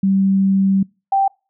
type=tone pair in turn; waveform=sine; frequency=193.8 / 782.8 Hz; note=G3 / G5; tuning=-20 / -3 cents; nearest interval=2 octaves; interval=2417 cents; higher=second; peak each=-12 dBFS; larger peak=neither; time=0.03-0.83 / 1.12-1.28 s; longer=first; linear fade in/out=5 ms; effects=noise-tail reverb RT60 0.3 s tail -26 dB re dry